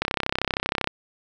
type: click train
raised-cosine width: 0.3 ms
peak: -6 dBFS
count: 29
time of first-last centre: 0.02-0.874 s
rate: 32.8 Hz
effects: none